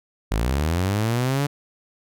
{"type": "linear sweep", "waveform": "sawtooth", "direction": "up", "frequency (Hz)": [49, 146.1], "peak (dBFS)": -16, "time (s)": [0.31, 1.47], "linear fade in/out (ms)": 10, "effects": []}